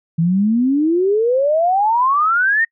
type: exponential sweep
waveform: sine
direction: up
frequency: 160 to 1878 Hz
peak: -12 dBFS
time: 0.18-2.65 s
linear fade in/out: 10 ms
effects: noise-tail reverb RT60 0.1 s tail -25 dB re dry